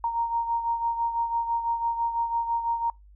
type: beating tone pair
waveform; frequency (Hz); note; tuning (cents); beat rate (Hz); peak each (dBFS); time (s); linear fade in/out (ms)
sine; 929 / 935; A#5 / A#5; -6 / +5; 6; -25 / -32; 0.04-2.9; 2
effects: noise-tail reverb RT60 0.2 s tail -26 dB re dry + added 50 Hz sine -49 dBFS peak until 3.15 s